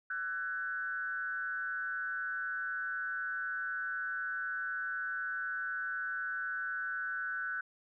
sine tone with frequency modulation, 1500 Hz, F#6, 23 cents sharp, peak -34 dBFS, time 0.1-7.61 s, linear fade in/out 5 ms, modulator 152 Hz, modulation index 0.74, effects none

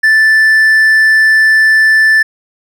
triangle tone, 1760 Hz, A6, in tune, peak -3 dBFS, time 0.03-2.23 s, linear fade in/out 10 ms, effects none

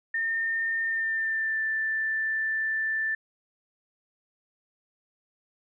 sine tone with pitch glide, 1816 to 1768.4 Hz, A#6 to A6, -46 to +8 cents, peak -25 dBFS, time 0.14-3.15 s, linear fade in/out 5 ms, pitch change -46 cents, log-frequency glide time 0.83-1.61 s, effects none

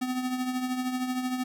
square tone with tremolo, 253.6 Hz, B3, 46 cents sharp, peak -26 dBFS, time 0.01-1.44 s, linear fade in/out 10 ms, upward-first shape triangle, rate 13 Hz, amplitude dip 60%, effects none

